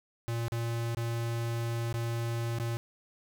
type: tone with dropouts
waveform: square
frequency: 116.54 Hz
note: A#2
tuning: in tune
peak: -31 dBFS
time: 0.28-2.77 s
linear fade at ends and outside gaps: 0 ms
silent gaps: 0.482-0.521 / 0.948-0.971 / 1.927-1.941 / 2.586-2.599 s
effects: none